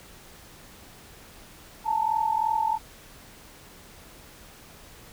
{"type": "tone pair together", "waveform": "sine", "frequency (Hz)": [867, 910], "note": ["A5", "A#5"], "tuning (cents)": [-26, -42], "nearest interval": "minor second", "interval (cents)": 84, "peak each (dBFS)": -25, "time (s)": [1.84, 2.79], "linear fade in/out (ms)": 50, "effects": ["pink hiss -49 dBFS RMS until 5.12 s"]}